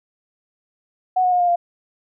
sine tone with pitch steps, 740 / 728.5 / 717.3 / 706.2 / 695.2 Hz, F#5 / F#5 / F5 / F5 / F5, 0 / -27 / +46 / +19 / -8 cents, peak -14 dBFS, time 1.16-1.56 s, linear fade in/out 10 ms, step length 80 ms, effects none

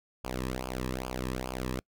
sawtooth tone with flanger, 63.6 Hz, C2, 48 cents flat, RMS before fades -35 dBFS, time 0.24-1.8 s, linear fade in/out 5 ms, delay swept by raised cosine 0.51 to 1.41 ms, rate 2.4 Hz, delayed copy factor -0.85, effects noise-tail reverb RT60 0.1 s tail -26 dB re dry

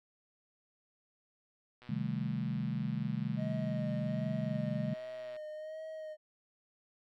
click train, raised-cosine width 0.3 ms, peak -39 dBFS, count 437, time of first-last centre 1.82-5.365 s, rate 123 Hz
sine chord, A half-diminished seventh, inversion first, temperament equal, 130.81 / 155.56 / 196 / 220 Hz, C3 / Eb3 / G3 / A3, 0 / 0 / 0 / 0 cents, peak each -38 dBFS, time 1.89-4.94 s, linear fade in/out 5 ms
triangle tone with vibrato, 623 Hz, D#5, 2 cents sharp, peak -39 dBFS, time 3.36-6.17 s, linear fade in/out 50 ms, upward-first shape sine, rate 1.3 Hz, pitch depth 32 cents each way
effects none

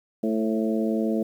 harmonic tone with a mistuned harmonic, 110.4 Hz, A2, 6 cents sharp, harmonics 2 / 3 / 4 / 5 / 6, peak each -24 / -28 / -30 / -32 / -34 dBFS, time 0.23-1.23 s, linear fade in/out 5 ms, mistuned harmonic 5, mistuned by -24 cents, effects 9-bit

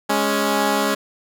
10% pulse tone pair together, 207.7 / 277.5 Hz, G#3 / C#4, 0 / +2 cents, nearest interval perfect fourth, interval 502 cents, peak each -12 dBFS, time 0.09-0.95 s, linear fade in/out 10 ms, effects none

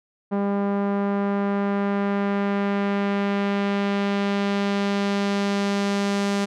sawtooth tone with low-pass filter sweep, 200.4 Hz, G3, 38 cents sharp, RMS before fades -23 dBFS, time 0.31-6.46 s, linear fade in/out 20 ms, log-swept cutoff 980 to 7100 Hz, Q 0.93, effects none

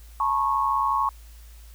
sine tone cluster, 872 / 964 / 1097 Hz, A5 / B5 / C#6, -16 / -42 / -18 cents, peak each -27 / -28 / -22 dBFS, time 0.2-1.09 s, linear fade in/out 2 ms, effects added 56 Hz sine -43 dBFS peak until 1.74 s + white hiss -55 dBFS RMS until 1.74 s

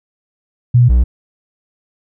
sine / triangle tone pair in turn, 122.1 / 60.75 Hz, B2 / B1, -19 / -28 cents, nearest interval octave, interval 1209 cents, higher first, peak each -5 dBFS, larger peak neither, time 0.74-0.89 / 0.89-1.04 s, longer neither, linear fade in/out 10 ms, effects none

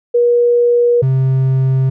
sine / triangle tone pair in turn, 479.7 / 132.15 Hz, A#4 / C3, +50 / +18 cents, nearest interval octave + minor seventh, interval 2232 cents, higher first, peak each -8 dBFS, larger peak neither, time 0.14-1.02 / 1.02-1.9 s, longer neither, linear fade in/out 10 ms, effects none

